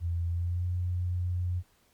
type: tone with pitch glide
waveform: sine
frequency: 85.2 to 89.23 Hz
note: F2 to F2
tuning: -42 to +38 cents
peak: -27 dBFS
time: 0-1.63 s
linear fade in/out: 50 ms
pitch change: +80 cents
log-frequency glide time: 0.29-0.67 s
effects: pink hiss -66 dBFS RMS until 1.93 s + MP3 96 kbps